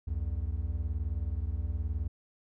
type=beating tone pair; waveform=triangle; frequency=65.41 / 84.41 Hz; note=C2 / E2; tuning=0 / +42 cents; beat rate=19 Hz; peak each=-31 dBFS; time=0.07-2.08 s; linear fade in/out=10 ms; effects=none